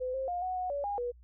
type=tone with pitch steps; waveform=sine; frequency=508 / 530 / 709 / 739 / 732 / 569 / 813 / 485.5 Hz; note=B4 / C5 / F5 / F#5 / F#5 / C#5 / G#5 / B4; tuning=+49 / +22 / +26 / -2 / -19 / +45 / -37 / -30 cents; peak=-31 dBFS; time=0-1.12 s; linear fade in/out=20 ms; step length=140 ms; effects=added 60 Hz sine -53 dBFS peak until 1.23 s